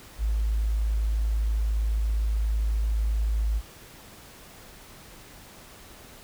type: tone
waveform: sine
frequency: 53.8 Hz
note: A1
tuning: 38 cents flat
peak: -22 dBFS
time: 0.18-3.62 s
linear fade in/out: 50 ms
effects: pink hiss -48 dBFS RMS until 6.23 s